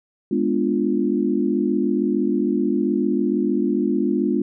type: chord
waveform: sine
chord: G# diminished seventh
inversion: none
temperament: equal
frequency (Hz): 207.7 / 246.9 / 293.7 / 349.2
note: G#3 / B3 / D4 / F4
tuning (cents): 0 / 0 / 0 / 0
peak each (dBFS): -23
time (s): 0.31-4.42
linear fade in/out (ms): 5
effects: none